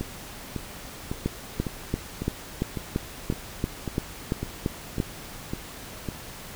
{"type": "two click trains", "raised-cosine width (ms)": 3, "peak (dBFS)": [-11, -16], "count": [12, 12], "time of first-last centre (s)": [[1.26, 5.001], [0.01, 6.087]], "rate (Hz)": [2.94, 1.81], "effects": ["pink hiss -41 dBFS RMS until 6.55 s"]}